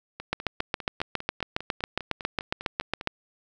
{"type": "two click trains", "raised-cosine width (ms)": 0.3, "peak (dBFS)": [-20, -9], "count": [15, 21], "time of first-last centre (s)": [[0.2, 3.011], [0.33, 3.073]], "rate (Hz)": [4.98, 7.29], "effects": []}